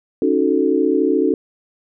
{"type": "chord", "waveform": "sine", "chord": "D# half-diminished seventh", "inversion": "third", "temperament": "equal", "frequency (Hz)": [277.2, 311.1, 370, 440], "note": ["C#4", "D#4", "F#4", "A4"], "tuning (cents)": [0, 0, 0, 0], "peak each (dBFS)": -19, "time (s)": [0.22, 1.34], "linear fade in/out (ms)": 2, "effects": []}